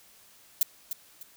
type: noise with echo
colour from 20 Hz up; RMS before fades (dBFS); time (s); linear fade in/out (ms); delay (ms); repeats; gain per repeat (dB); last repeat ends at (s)
violet; -22; 0.61-0.63; 2; 300; 2; -10; 1.23
effects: white hiss -57 dBFS RMS until 1.36 s